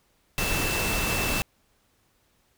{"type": "tone in noise", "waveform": "sine", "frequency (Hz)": 2659, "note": "E7", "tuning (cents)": 14, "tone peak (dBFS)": -30, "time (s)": [0.38, 1.42], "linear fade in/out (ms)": 0, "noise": "pink", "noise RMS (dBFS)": -27, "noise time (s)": [0.38, 1.42], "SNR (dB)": -6, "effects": ["pink hiss -67 dBFS RMS until 2.57 s"]}